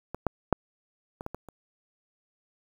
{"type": "clicks", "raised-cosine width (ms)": 1, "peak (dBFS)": [-20, -10, -6, -23, -20, -22, -30], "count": 7, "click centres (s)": [0.146, 0.267, 0.527, 1.209, 1.264, 1.346, 1.487], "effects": ["8-bit"]}